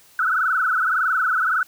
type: tone with frequency modulation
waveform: sine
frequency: 1405 Hz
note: F6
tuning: 10 cents sharp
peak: -17 dBFS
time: 0.19-1.63 s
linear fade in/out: 2 ms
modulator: 21.7 Hz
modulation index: 5.8
effects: white hiss -52 dBFS RMS until 1.67 s